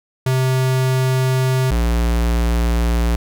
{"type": "tone pair in turn", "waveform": "square", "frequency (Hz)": [130, 58.31], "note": ["C3", "A#1"], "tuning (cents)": [-11, 1], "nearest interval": "octave + major second", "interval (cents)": 1388, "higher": "first", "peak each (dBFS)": -15, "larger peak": "neither", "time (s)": [[0.26, 1.71], [1.71, 3.16]], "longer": "neither", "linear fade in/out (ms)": 5, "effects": []}